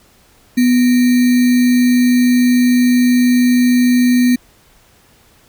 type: tone with sample-and-hold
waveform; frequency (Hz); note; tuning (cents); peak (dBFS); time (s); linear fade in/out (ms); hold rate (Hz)
sine; 246.9; B3; 0; -8; 0.57-4.36; 10; 2100
effects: pink hiss -50 dBFS RMS until 5.48 s